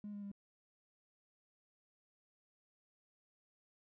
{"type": "tone with pitch steps", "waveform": "triangle", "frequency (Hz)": [207.2, 203.9, 200.6], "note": ["G#3", "G#3", "G3"], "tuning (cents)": [-4, -32, 40], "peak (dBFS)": -40, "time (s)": [0.04, 0.316], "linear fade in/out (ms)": 2, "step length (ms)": 92, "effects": ["tanh soft clip ceiling -40 dBFS"]}